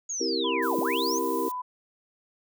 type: linear two-way sweep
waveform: sine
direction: down then up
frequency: 6800 to 169.4 to 6620 Hz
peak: -29 dBFS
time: 0.09-1.19 s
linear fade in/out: 10 ms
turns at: 0.79 s
type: chord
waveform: sine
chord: C dominant seventh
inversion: none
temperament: equal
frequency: 261.6 / 329.6 / 392 / 466.2 Hz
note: C4 / E4 / G4 / Bb4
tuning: 0 / 0 / 0 / 0 cents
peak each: -34 / -31 / -31 / -31 dBFS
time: 0.2-1.49 s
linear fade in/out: 10 ms
type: tone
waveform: sine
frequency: 999 Hz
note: B5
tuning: 20 cents sharp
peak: -30 dBFS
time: 0.44-1.62 s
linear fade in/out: 10 ms
type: noise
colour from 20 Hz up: violet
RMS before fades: -39 dBFS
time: 0.62-1.52 s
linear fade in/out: 10 ms
effects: none